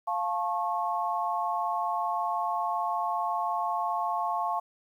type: chord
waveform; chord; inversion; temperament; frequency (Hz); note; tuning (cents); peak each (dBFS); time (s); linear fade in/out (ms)
sine; F augmented; none; just; 698.5 / 873.1 / 1091.3; F5 / A5 / C#6; 0 / -14 / -27; -31; 0.07-4.6; 10
effects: 10-bit